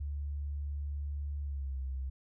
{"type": "tone with pitch glide", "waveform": "sine", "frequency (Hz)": [72, 66.02], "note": ["D2", "C2"], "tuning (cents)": [-34, 16], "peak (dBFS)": -34, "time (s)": [0, 2.1], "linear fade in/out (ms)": 10, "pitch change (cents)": -150, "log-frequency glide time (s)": [1.42, 1.78], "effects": []}